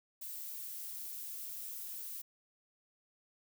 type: noise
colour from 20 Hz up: violet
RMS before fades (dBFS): -44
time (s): 0.21-2.22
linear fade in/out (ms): 10
effects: none